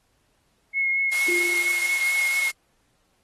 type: tone with vibrato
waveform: sine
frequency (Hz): 2168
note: C#7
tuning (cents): -39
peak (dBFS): -20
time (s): 0.73-2.52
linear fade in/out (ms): 50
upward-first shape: triangle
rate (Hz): 4.4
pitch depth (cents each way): 19
type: high-pass noise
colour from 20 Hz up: white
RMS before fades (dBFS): -31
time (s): 1.12-2.51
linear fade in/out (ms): 5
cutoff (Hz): 770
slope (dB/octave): 12
type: tone with exponential decay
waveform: sine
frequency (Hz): 349.2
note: F4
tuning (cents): 0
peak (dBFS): -23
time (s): 1.28-2.02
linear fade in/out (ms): 5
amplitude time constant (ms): 160
effects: pink hiss -68 dBFS RMS until 3.23 s + AAC 32 kbps